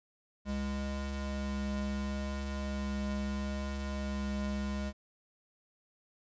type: tone pair together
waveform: square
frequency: 68.45 / 204.6 Hz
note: C#2 / G#3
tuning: -21 / -26 cents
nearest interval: octave + perfect fifth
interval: 1895 cents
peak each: -37 / -37 dBFS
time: 0.45-4.93 s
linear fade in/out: 50 ms
effects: resampled to 16000 Hz